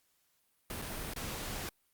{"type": "noise with dropouts", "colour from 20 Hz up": "pink", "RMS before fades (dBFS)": -40, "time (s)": [0.7, 1.69], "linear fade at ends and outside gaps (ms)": 1, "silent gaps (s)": [[0.817, 0.821], [1.136, 1.162]], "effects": ["white hiss -74 dBFS RMS until 1.93 s", "Opus 48 kbps"]}